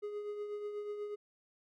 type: tone with tremolo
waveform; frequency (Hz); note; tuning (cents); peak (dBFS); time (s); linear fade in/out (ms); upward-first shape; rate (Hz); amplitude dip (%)
triangle; 415.3; G#4; 0; -34; 0.02-1.16; 20; triangle; 8.2; 50
effects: none